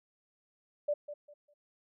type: tone with echo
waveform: sine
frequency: 587.3 Hz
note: D5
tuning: in tune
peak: -27 dBFS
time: 0.88-0.94 s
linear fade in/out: 10 ms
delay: 200 ms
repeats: 3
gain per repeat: -12 dB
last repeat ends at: 1.54 s
effects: none